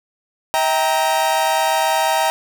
40% pulse chord, E diminished, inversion none, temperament equal with one note detuned, 643.5 / 784 / 932.3 Hz, E5 / G5 / Bb5, -42 / 0 / 0 cents, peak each -20 / -19 / -18 dBFS, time 0.54-2.3 s, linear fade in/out 0 ms, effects none

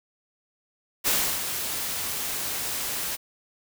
white noise with ADSR envelope, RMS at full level -22 dBFS, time 1.04-3.17 s, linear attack 29 ms, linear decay 320 ms, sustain -8 dB, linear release 25 ms, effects none

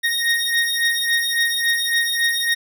25% pulse beating tone pair, 1861 / 1864.6 Hz, A#6 / A#6, -3 / 0 cents, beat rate 3.6 Hz, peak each -17 dBFS, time 0.03-2.55 s, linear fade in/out 20 ms, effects none

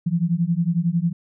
sine beating tone pair, 164.81 / 175.81 Hz, E3 / F3, 0 / +12 cents, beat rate 11 Hz, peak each -21 dBFS, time 0.06-1.13 s, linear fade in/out 10 ms, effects none

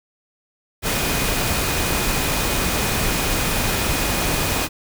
sine tone in noise, 2478 Hz, D#7, 8 cents flat, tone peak -32 dBFS, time 0.82-4.69 s, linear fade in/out 50 ms, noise pink, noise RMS -21 dBFS, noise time 0.82-4.69 s, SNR -14 dB, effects none

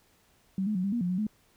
sine tone with pitch steps, 191.3 / 213 / 182.9 / 198.2 / 237.8 / 177.4 / 182.7 / 213.6 Hz, G3 / G#3 / F#3 / G3 / A#3 / F3 / F#3 / G#3, -42 / +44 / -20 / +19 / +35 / +27 / -22 / +49 cents, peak -26 dBFS, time 0.58-1.268 s, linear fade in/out 2 ms, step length 86 ms, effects pink hiss -65 dBFS RMS until 1.56 s

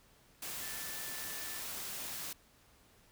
sine tone in noise, 1760 Hz, A6, in tune, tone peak -50 dBFS, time 0.62-1.6 s, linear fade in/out 5 ms, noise white, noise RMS -42 dBFS, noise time 0.42-2.33 s, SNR -11 dB, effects pink hiss -65 dBFS RMS until 3.11 s

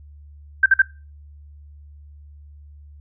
sine tone bursts, 1568 Hz, G6, in tune, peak -9 dBFS, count 3, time 0.63-0.82 s, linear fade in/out 5 ms, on 30 ms, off 50 ms, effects noise-tail reverb RT60 0.3 s tail -20 dB re dry + added 73 Hz sine -41 dBFS peak until 3 s

